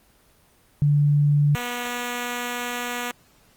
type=tone pair in turn; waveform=sine / 5% pulse; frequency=145.8 / 243.2 Hz; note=D3 / B3; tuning=-12 / -26 cents; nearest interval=major sixth; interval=886 cents; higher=second; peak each=-15 dBFS; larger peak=neither; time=0.82-1.55 / 1.55-3.11 s; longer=second; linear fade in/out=0 ms; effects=pink hiss -58 dBFS RMS until 3.56 s + Opus 24 kbps